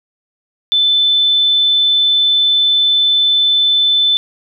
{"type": "tone", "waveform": "sine", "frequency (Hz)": 3520, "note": "A7", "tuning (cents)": 0, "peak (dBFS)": -9, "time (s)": [0.72, 4.17], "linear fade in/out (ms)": 0, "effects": []}